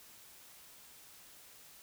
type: silence
effects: white hiss -57 dBFS RMS until 1.82 s